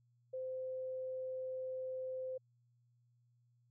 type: tone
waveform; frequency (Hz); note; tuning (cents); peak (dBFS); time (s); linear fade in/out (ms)
sine; 517; C5; -21; -39; 0.33-2.38; 10
effects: added 120 Hz sine -70 dBFS peak until 3.7 s